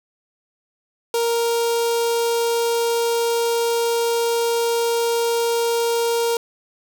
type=tone with notch filter; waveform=sawtooth; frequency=466.2 Hz; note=A#4; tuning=in tune; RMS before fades=-20 dBFS; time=1.14-6.37 s; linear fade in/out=2 ms; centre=1800 Hz; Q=1.1; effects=none